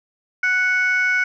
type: tone pair together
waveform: sine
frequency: 1481.6 / 2217 Hz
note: F#6 / C#7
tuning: +2 / 0 cents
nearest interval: perfect fifth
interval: 698 cents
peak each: -16 / -18 dBFS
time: 0.43-1.24 s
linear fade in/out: 5 ms
effects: tanh soft clip ceiling -12 dBFS